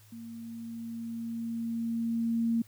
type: tone with level ramp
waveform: sine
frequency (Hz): 230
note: A#3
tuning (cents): -23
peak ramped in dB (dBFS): -41 to -24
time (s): 0.12-2.62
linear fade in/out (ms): 5
effects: added 106 Hz sine -56 dBFS peak until 2.67 s + white hiss -61 dBFS RMS until 2.67 s